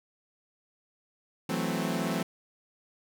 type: chord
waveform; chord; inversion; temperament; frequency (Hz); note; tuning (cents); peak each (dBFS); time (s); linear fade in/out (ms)
sawtooth; F# half-diminished seventh; third; equal with one note detuned; 164.81 / 184.04 / 220 / 261.6; E3 / F#3 / A3 / C4; 0 / -9 / 0 / 0; -30; 1.49-2.23; 5
effects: none